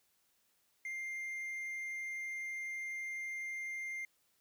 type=tone; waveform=triangle; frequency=2104 Hz; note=C7; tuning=9 cents sharp; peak=-37 dBFS; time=0.85-4.05 s; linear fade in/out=2 ms; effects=white hiss -75 dBFS RMS until 4.4 s